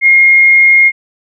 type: tone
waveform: sine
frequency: 2139 Hz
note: C7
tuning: 38 cents sharp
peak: -3 dBFS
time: 0.01-0.92 s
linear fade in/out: 50 ms
effects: none